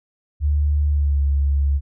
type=tone with pitch glide; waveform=sine; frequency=73.42 to 70.27 Hz; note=D2 to C#2; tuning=0 to +24 cents; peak=-15 dBFS; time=0.4-1.81 s; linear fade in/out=50 ms; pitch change=-76 cents; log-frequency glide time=0.89-1.21 s; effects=none